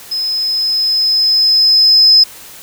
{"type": "tone with level ramp", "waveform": "sine", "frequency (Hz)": 5100, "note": "D#8", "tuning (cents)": 42, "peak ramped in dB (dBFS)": [-15, -3], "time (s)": [0.11, 2.24], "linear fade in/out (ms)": 10, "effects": ["white hiss -35 dBFS RMS until 2.62 s"]}